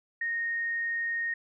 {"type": "tone", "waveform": "sine", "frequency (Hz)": 1856, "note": "A#6", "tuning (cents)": -8, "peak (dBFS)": -28, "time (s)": [0.21, 1.34], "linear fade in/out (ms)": 5, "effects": []}